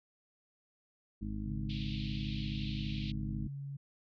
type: harmonic tone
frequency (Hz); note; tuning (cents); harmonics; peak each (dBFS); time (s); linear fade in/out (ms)
51.91; G#1; 0; 1 / 2 / 3 / 4 / 5 / 6; -40 / -43 / -50 / -40 / -49 / -47; 1.21-3.48; 10
type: tone with pitch glide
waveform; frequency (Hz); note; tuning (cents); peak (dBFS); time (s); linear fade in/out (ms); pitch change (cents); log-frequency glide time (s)
sine; 138.59 to 139.72; C#3 to C#3; 0 to +14; -39; 1.46-3.77; 10; +14; 2.79-3.09
type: band-pass noise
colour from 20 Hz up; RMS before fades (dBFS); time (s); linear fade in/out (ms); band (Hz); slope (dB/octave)
white; -48; 1.69-3.12; 10; 2400 to 4200; 48
effects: none